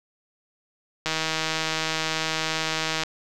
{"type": "click train", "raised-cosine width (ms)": 0.2, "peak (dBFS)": -8, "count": 315, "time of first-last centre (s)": [1.06, 3.035], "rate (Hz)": 159, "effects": []}